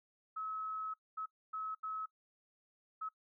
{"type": "tone bursts at uneven times", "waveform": "sine", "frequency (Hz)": 1288, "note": "E6", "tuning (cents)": -41, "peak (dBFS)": -38, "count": 5, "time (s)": [[0.36, 0.94], [1.17, 1.26], [1.53, 1.75], [1.83, 2.06], [3.01, 3.09]], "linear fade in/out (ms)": 10, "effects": ["noise-tail reverb RT60 0.1 s tail -20 dB re dry"]}